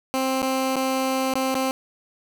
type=tone with dropouts; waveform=15% pulse; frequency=263.3 Hz; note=C4; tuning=11 cents sharp; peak=-15 dBFS; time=0.14-1.71 s; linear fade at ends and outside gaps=0 ms; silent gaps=0.418-0.428 / 0.758-0.765 / 1.337-1.355 / 1.544-1.553 s; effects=none